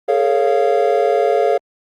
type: chord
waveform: triangle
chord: Bb minor seventh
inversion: third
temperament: equal with one note detuned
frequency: 415.3 / 455.3 / 554.4 / 698.5 Hz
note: Ab4 / Bb4 / Db5 / F5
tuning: 0 / -41 / 0 / 0 cents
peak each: -16 dBFS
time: 0.08-1.58 s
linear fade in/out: 10 ms
effects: Opus 32 kbps